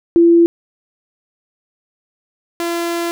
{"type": "tone pair in turn", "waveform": ["sine", "sawtooth"], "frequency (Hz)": [338.9, 340.6], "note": ["E4", "F4"], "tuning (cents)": [48, -43], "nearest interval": "unison", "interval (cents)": 9, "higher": "second", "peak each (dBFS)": [-6, -14], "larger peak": "first", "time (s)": [[0.16, 0.46], [2.6, 3.11]], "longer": "second", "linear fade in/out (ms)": 0, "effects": []}